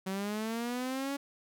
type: linear sweep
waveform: sawtooth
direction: up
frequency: 187.4 to 282.6 Hz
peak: -29 dBFS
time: 0.06-1.17 s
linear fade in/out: 10 ms
effects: none